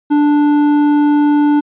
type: tone with hard clipping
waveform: sine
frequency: 293.7 Hz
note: D4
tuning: in tune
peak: -10 dBFS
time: 0.1-1.61 s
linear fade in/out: 20 ms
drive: 8 dB
effects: resampled to 8000 Hz